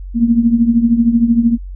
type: tone with tremolo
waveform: sine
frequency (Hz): 233.1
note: A#3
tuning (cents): 0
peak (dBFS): -5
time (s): 0.14-1.58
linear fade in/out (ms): 50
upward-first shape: triangle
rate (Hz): 13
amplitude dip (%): 80
effects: added 46 Hz sine -25 dBFS peak until 1.75 s